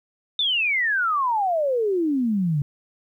sine exponential sweep, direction down, 3636 to 138.59 Hz, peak -19 dBFS, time 0.39-2.62 s, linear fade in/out 2 ms, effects 10-bit

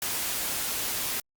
white noise, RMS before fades -30 dBFS, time 0.02-1.2 s, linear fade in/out 2 ms, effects Opus 48 kbps

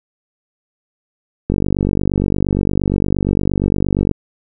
click train, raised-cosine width 3 ms, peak -3 dBFS, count 128, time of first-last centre 1.5-4.113 s, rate 48.6 Hz, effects none

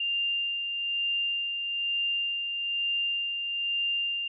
sine tone with tremolo, 2794 Hz, F7, in tune, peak -25 dBFS, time 0-4.28 s, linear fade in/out 5 ms, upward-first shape sine, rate 1.1 Hz, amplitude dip 40%, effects none

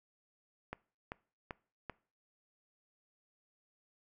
click train, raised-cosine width 0.5 ms, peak -25 dBFS, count 4, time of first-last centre 0.73-1.897 s, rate 2.57 Hz, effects noise-tail reverb RT60 0.4 s tail -22 dB re dry

